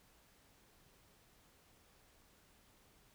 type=silence; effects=pink hiss -68 dBFS RMS until 3.14 s